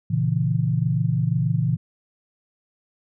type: chord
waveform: sine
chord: A# diminished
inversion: none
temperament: equal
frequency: 116.54 / 138.59 / 164.81 Hz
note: A#2 / C#3 / E3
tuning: 0 / 0 / 0 cents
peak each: -23 dBFS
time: 0.1-1.77 s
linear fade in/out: 10 ms
effects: none